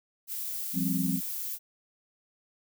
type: noise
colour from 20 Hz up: violet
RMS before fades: -35 dBFS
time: 0.27-1.59 s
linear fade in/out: 50 ms
type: chord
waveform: sine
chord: F suspended second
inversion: none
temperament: just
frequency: 174.61 / 196.44 / 261.9 Hz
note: F3 / G3 / C4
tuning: 0 / +4 / +2 cents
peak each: -30 / -31 / -31 dBFS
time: 0.73-1.21 s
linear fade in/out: 50 ms
effects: none